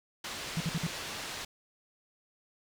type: low-pass noise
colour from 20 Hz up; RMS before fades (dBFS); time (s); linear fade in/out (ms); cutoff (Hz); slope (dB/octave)
white; -40; 0.24-1.45; 5; 4900; 12
type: tone bursts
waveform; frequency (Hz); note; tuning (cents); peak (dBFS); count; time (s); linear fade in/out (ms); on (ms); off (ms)
sine; 164.81; E3; 0; -28; 4; 0.57-0.866; 0; 32; 56
effects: none